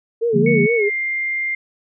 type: tone with vibrato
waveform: sine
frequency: 437.9 Hz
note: A4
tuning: 8 cents flat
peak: -15 dBFS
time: 0.21-0.9 s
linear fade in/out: 20 ms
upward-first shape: sine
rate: 4.3 Hz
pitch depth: 140 cents each way
type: chord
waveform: sine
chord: Bb dominant seventh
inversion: first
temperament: equal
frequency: 146.83 / 174.61 / 207.7 / 233.1 Hz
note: D3 / F3 / Ab3 / Bb3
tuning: 0 / 0 / 0 / 0 cents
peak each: -20 / -20 / -23 / -18 dBFS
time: 0.33-0.67 s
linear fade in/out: 20 ms
type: tone with pitch glide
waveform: sine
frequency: 2217 to 2100 Hz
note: C#7 to C7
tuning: 0 to +6 cents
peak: -19 dBFS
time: 0.46-1.55 s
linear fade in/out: 5 ms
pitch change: -94 cents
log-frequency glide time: 0.77-0.88 s
effects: none